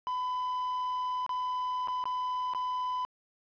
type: tone with dropouts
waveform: triangle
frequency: 1003 Hz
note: B5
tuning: 26 cents sharp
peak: -28 dBFS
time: 0.07-3.05 s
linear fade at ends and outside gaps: 0 ms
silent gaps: 1.264-1.293 / 1.874-1.883 / 2.04-2.055 / 2.536-2.548 s
effects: resampled to 11025 Hz + 9-bit